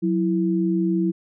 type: tone pair together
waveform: sine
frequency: 183.7 / 330.3 Hz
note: F#3 / E4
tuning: -12 / +4 cents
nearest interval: minor seventh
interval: 1016 cents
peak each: -21 dBFS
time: 0.02-1.12 s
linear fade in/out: 20 ms
effects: none